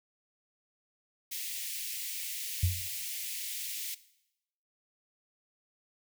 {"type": "high-pass noise", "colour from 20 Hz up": "white", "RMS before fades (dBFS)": -38, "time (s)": [1.31, 3.95], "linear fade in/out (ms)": 10, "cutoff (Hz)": 2000, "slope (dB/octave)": 48}
{"type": "tone with exponential decay", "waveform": "sine", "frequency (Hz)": 89.4, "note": "F2", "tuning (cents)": 41, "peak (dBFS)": -21, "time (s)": [2.63, 2.92], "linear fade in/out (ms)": 5, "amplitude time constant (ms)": 62}
{"effects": ["noise-tail reverb RT60 0.8 s tail -17 dB re dry"]}